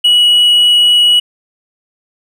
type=tone with hard clipping; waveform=triangle; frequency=2924 Hz; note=F#7; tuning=21 cents flat; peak=-6 dBFS; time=0.04-1.2 s; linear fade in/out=10 ms; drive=5 dB; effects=none